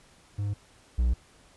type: tone pair in turn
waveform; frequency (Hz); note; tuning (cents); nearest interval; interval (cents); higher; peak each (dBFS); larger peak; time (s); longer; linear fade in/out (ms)
triangle; 101.9 / 60.59; G#2 / B1; -32 / -32; major sixth; 900; first; -25 / -19; second; 0.38-0.54 / 0.98-1.14; neither; 10
effects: pink hiss -58 dBFS RMS until 1.56 s + resampled to 24000 Hz